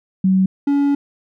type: tone pair in turn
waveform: sine / triangle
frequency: 189 / 283.2 Hz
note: F#3 / C#4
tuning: +37 / +37 cents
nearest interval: perfect fifth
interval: 700 cents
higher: second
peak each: -11 dBFS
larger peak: neither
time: 0.24-0.46 / 0.67-0.95 s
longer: second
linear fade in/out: 5 ms
effects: none